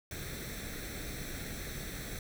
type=noise with comb filter; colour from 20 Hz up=pink; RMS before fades=-41 dBFS; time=0.11-2.19 s; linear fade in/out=2 ms; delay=0.51 ms; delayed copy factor=+0.7; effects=none